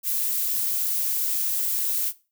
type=noise; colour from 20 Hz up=violet; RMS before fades=-25 dBFS; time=0.03-2.13 s; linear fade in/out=50 ms; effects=noise-tail reverb RT60 0.3 s tail -18 dB re dry